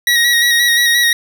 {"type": "tone with vibrato", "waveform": "25% pulse", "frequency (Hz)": 1900, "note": "A#6", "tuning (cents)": 33, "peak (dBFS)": -6, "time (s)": [0.07, 1.13], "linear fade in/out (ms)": 2, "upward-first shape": "square", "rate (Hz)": 5.7, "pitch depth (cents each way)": 24, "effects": []}